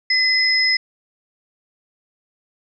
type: tone pair together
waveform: sine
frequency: 2029 / 5117 Hz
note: B6 / D#8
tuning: +46 / +48 cents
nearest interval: octave + major third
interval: 1602 cents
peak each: -17 dBFS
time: 0.1-0.77 s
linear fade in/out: 5 ms
effects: none